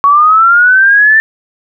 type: linear sweep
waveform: sine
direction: up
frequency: 1112 to 1785 Hz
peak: -3 dBFS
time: 0.04-1.2 s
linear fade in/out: 0 ms
effects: none